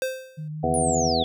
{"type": "tone with exponential decay", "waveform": "square", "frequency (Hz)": 521, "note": "C5", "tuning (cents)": -7, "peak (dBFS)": -22, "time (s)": [0.02, 0.48], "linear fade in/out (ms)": 1, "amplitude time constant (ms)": 100}
{"type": "tone with vibrato", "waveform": "sine", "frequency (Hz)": 153.4, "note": "D#3", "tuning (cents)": -24, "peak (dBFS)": -30, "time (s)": [0.37, 1.13], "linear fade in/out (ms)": 20, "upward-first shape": "sine", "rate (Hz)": 5.8, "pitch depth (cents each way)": 18}
{"type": "harmonic tone", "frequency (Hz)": 82.41, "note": "E2", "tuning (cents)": 0, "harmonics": [1, 2, 3, 4, 5, 6, 8, 9], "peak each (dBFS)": [-32, -33, -28, -34, -31, -27, -28, -25], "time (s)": [0.63, 1.24], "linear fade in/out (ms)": 10}
{"type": "linear sweep", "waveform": "sine", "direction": "down", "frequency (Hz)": [9910, 3322], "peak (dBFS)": -26, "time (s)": [0.74, 1.24], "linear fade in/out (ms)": 0}
{"effects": []}